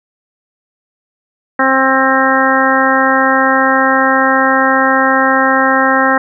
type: harmonic tone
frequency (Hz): 265.2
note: C4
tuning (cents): +23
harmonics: 1 / 2 / 3 / 4 / 5 / 6 / 7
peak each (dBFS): -16 / -16 / -16 / -16 / -16 / -16 / -16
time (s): 1.59-6.18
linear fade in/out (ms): 5
effects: none